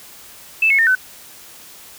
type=tone with pitch steps; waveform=sine; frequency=2635 / 2190 / 1820.7 / 1513.4 Hz; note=E7 / C#7 / A#6 / F#6; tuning=-1 / -22 / -41 / +39 cents; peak=-11 dBFS; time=0.62-0.952 s; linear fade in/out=5 ms; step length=83 ms; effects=white hiss -41 dBFS RMS until 1.98 s